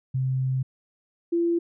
sine tone pair in turn, 130.81 / 340.3 Hz, C3 / F4, 0 / -45 cents, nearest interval octave + perfect fourth, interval 1655 cents, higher second, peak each -22 / -20 dBFS, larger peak second, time 0.14-0.63 / 1.32-1.59 s, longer first, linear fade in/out 10 ms, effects none

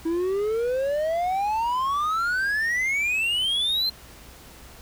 triangle exponential sweep, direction up, 322.5 to 4186 Hz, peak -20 dBFS, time 0.05-3.9 s, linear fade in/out 10 ms, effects added 60 Hz sine -49 dBFS peak until 4.81 s + pink hiss -47 dBFS RMS until 4.81 s

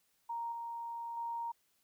sine tone with level steps, 932.3 Hz, A#5, in tune, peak -36 / -39 / -36 dBFS, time 0.29-1.52 s, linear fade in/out 10 ms, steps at 0.52 / 1.17 s, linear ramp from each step 2 ms, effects white hiss -75 dBFS RMS until 1.83 s

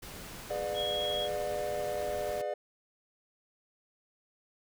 pink noise, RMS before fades -45 dBFS, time 0.02-2.42 s, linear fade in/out 10 ms
triangle chord, G# diminished seventh, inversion none, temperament just, 415.3 / 498.4 / 598 / 717.6 Hz, G#4 / B4 / D5 / F5, 0 / +16 / +31 / +47 cents, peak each -38 / -38 / -32 / -37 dBFS, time 0.5-2.54 s, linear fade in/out 5 ms
sine tone, 3307 Hz, G#7, 8 cents flat, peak -33 dBFS, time 0.74-1.29 s, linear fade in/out 50 ms
effects none

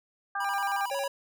harmonic tone, 398.6 Hz, G4, 29 cents sharp, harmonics 2 / 3 / 4, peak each -33 / -33 / -33 dBFS, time 0.35-0.86 s, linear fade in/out 5 ms
square tone with vibrato, 880 Hz, A5, in tune, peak -34 dBFS, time 0.4-1.08 s, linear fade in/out 5 ms, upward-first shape square, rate 11 Hz, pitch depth 180 cents each way
white high-pass noise, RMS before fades -50 dBFS, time 0.5-0.89 s, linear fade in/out 0 ms, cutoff 5100 Hz, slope 12 dB/octave
square tone, 555 Hz, C#5, 2 cents sharp, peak -31 dBFS, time 0.91-1.08 s, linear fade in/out 5 ms
effects none

